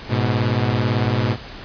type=beating tone pair; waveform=sawtooth; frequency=105.4 / 123.4 Hz; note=G#2 / B2; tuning=+26 / -1 cents; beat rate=18 Hz; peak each=-16 dBFS; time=0.08-1.37 s; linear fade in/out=50 ms; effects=pink hiss -36 dBFS RMS until 1.64 s + resampled to 11025 Hz